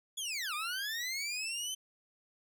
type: linear two-way sweep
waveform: 20% pulse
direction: down then up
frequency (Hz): 3453 to 1174 to 3099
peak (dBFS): -30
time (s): 0.17-1.75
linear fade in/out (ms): 10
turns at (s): 0.54
effects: none